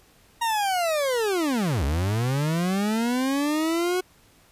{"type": "linear two-way sweep", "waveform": "40% pulse", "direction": "down then up", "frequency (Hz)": [944, 66, 370.2], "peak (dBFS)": -21, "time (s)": [0.41, 4.01], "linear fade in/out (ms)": 10, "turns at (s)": 1.84, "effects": ["pink hiss -57 dBFS RMS until 4.51 s", "resampled to 32000 Hz"]}